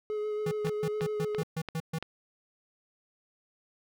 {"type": "tone with vibrato", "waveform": "triangle", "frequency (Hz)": 423.4, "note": "G#4", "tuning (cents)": 33, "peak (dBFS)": -28, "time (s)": [0.1, 1.42], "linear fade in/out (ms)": 0, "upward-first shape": "sine", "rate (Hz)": 7.2, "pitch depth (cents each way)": 15}
{"type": "tone bursts", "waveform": "square", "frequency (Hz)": 161.4, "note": "E3", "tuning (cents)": -36, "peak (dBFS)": -31, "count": 9, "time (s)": [0.46, 1.986], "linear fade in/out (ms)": 5, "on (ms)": 54, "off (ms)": 130}
{"type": "click train", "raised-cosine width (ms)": 0.3, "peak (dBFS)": -21, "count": 5, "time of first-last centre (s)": [0.67, 2.026], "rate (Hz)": 2.95}
{"effects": []}